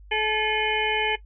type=harmonic tone with a mistuned harmonic; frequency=430.8 Hz; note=A4; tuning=37 cents flat; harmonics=1 / 2 / 4 / 5 / 6 / 7; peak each=-28 / -28 / -28 / -28 / -28 / -28 dBFS; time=0.11-1.16 s; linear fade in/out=10 ms; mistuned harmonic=6; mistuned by=-92 cents; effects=noise-tail reverb RT60 0.1 s tail -17 dB re dry + added 50 Hz sine -44 dBFS peak until 1.25 s